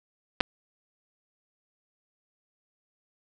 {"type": "clicks", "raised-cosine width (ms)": 0.3, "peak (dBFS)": [-8, -6], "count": 2, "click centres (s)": [0.405, 0.409], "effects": []}